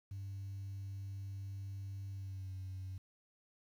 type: tone with pitch glide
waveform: sine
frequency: 98 to 94.17 Hz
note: G2 to F#2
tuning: 0 to +31 cents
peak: -40 dBFS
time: 0.11-2.98 s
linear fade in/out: 5 ms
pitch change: -69 cents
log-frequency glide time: 2.11-2.53 s
effects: tanh soft clip ceiling -39 dBFS + 11-bit